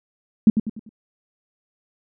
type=tone with echo; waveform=sine; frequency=217.3 Hz; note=A3; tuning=21 cents flat; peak=-7 dBFS; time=0.47-0.5 s; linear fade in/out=2 ms; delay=98 ms; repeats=4; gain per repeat=-8 dB; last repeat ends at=0.892 s; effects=none

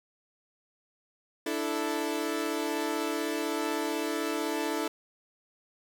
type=chord; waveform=sawtooth; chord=D suspended second; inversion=none; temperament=equal; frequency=293.7 / 329.6 / 440 Hz; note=D4 / E4 / A4; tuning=0 / 0 / 0 cents; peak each=-30 / -29 / -30 dBFS; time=1.46-4.88 s; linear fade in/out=5 ms; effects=10-bit

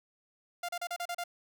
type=tone bursts; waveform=sawtooth; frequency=698.5 Hz; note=F5; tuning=in tune; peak=-30 dBFS; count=7; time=0.63-1.239 s; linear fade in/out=5 ms; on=57 ms; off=35 ms; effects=none

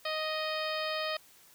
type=harmonic tone; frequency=623 Hz; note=D#5; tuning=2 cents sharp; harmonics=1 / 2 / 3 / 4 / 5 / 6 / 7 / 8; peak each=-35 / -38 / -40 / -41 / -42 / -43 / -43 / -44 dBFS; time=0.05-1.17 s; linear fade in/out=5 ms; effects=white hiss -59 dBFS RMS until 1.54 s

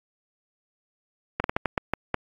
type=slowing click train; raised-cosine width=0.5 ms; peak=-8 dBFS; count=8; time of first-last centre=1.4-2.143 s; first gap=41 ms; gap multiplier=1.31; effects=AAC 48 kbps

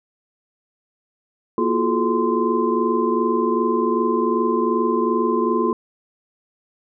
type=tone cluster; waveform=sine; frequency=236.3 / 341.7 / 364.3 / 429.1 / 1037 Hz; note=A#3 / F4 / F#4 / A4 / C6; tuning=+24 / -38 / -27 / -43 / -16 cents; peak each=-23 dBFS; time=1.58-5.73 s; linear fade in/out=2 ms; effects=none

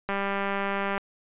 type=click train; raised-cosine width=0.5 ms; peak=-14 dBFS; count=177; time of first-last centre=0.09-0.979 s; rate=198 Hz; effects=resampled to 8000 Hz

